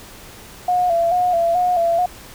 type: tone with vibrato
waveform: sine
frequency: 698.5 Hz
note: F5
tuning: in tune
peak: -14 dBFS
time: 0.68-2.06 s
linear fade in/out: 5 ms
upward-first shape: square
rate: 2.3 Hz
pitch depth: 55 cents each way
effects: pink hiss -40 dBFS RMS until 2.34 s